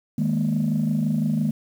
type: chord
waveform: sine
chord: D# suspended fourth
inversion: none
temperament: just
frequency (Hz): 155.56 / 207.4 / 233.3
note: D#3 / G#3 / A#3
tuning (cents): 0 / -2 / +2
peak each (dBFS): -23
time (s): 0.18-1.51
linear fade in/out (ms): 5
effects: tanh soft clip ceiling -14 dBFS + 8-bit